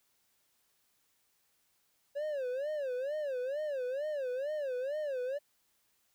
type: tone with vibrato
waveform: triangle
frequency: 552 Hz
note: C#5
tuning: 7 cents flat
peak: -31 dBFS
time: 2.15-5.39 s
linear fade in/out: 20 ms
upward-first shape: sine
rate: 2.2 Hz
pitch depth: 190 cents each way
effects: white hiss -74 dBFS RMS until 6.14 s